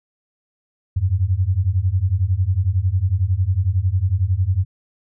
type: beating tone pair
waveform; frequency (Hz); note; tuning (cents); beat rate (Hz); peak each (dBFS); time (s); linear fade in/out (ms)
sine; 87.6 / 98.6; F2 / G2; +6 / +11; 11; -19 / -18; 0.96-4.65; 10
effects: none